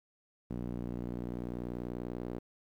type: tone with band-pass filter sweep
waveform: sawtooth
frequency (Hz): 60.3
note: B1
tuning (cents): -41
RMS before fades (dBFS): -39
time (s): 0.5-2.39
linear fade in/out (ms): 5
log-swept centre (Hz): 230 to 350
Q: 1.3
effects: 11-bit